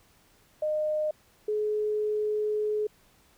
sine tone pair in turn, 612 / 424.1 Hz, D#5 / G#4, -29 / +36 cents, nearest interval tritone, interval 635 cents, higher first, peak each -25 dBFS, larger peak neither, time 0.62-1.11 / 1.48-2.87 s, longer second, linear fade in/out 5 ms, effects pink hiss -62 dBFS RMS until 3.37 s

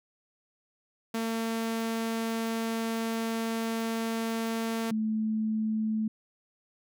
sawtooth / sine tone pair in turn, 226.5 / 218 Hz, A#3 / A3, -50 / -16 cents, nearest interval minor second, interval 66 cents, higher first, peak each -25 / -26 dBFS, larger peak first, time 1.14-4.91 / 4.91-6.08 s, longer first, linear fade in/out 5 ms, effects none

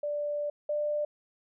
sine tone pair in turn, 587.3 / 594.1 Hz, D5 / D5, 0 / +20 cents, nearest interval unison, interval 20 cents, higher second, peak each -29 / -27 dBFS, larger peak second, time 0.03-0.5 / 0.69-1.05 s, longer first, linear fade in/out 5 ms, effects none

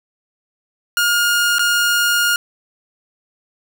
sawtooth tone with dropouts, 1421 Hz, F6, 30 cents sharp, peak -10 dBFS, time 0.97-2.36 s, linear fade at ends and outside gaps 1 ms, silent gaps 1.584-1.593 s, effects none

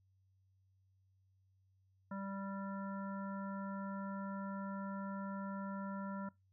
harmonic tone, 196 Hz, G3, in tune, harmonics 1 / 3 / 5 / 7 / 9, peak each -42 / -50 / -50 / -50 / -60 dBFS, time 2.11-6.29 s, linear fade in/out 5 ms, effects noise-tail reverb RT60 0.2 s tail -22 dB re dry + added 95 Hz sine -70 dBFS peak until 6.52 s

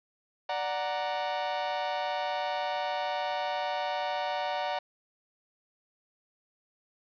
40% pulse chord, D augmented, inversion none, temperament equal, 587.3 / 740 / 932.3 Hz, D5 / F#5 / A#5, 0 / 0 / 0 cents, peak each -34 / -32 / -34 dBFS, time 0.49-4.79 s, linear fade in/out 5 ms, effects resampled to 11025 Hz + 9-bit

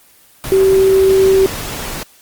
sine tone in noise, 384 Hz, G4, 36 cents flat, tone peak -7 dBFS, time 0.52-1.46 s, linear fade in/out 0 ms, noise pink, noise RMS -24 dBFS, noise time 0.44-2.03 s, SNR +14 dB, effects white hiss -47 dBFS RMS until 2.21 s + Opus 24 kbps

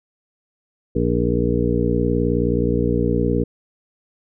harmonic tone, 59.2 Hz, A#1, 27 cents sharp, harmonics 1 / 2 / 3 / 4 / 5 / 7 / 8, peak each -24 / -24 / -24 / -24 / -24 / -24 / -24 dBFS, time 0.95-3.44 s, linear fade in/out 10 ms, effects none

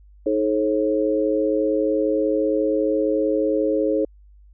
sine tone cluster, 314.1 / 429 / 540 Hz, D#4 / A4 / C#5, +16 / -44 / -45 cents, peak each -22 dBFS, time 0.26-4.05 s, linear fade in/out 5 ms, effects added 50 Hz sine -46 dBFS peak until 4.53 s

